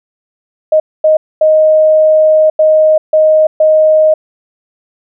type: tone bursts at uneven times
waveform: sine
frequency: 623 Hz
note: D#5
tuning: 2 cents sharp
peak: -4 dBFS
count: 6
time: 0.72-0.8 / 1.04-1.17 / 1.41-2.5 / 2.59-2.98 / 3.13-3.47 / 3.6-4.14 s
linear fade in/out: 5 ms
effects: none